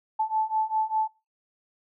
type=beating tone pair; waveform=sine; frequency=870 / 875 Hz; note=A5 / A5; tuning=-20 / -10 cents; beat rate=5 Hz; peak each=-27 / -26 dBFS; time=0.19-1.08 s; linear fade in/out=10 ms; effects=noise-tail reverb RT60 0.3 s tail -23 dB re dry